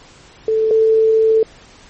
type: tone pair in turn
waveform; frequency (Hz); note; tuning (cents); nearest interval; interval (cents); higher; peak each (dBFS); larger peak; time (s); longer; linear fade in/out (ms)
sine; 440.3 / 442.6; A4 / A4; +1 / +10; unison; 9; second; -12 / -9; second; 0.48-0.71 / 0.71-1.43; second; 2
effects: pink hiss -44 dBFS RMS until 1.89 s + MP3 32 kbps